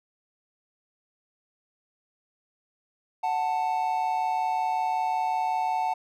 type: tone pair together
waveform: triangle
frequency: 740 / 885.4 Hz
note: F#5 / A5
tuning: 0 / +11 cents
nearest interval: minor third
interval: 311 cents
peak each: -25 dBFS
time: 3.23-5.94 s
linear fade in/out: 10 ms
effects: none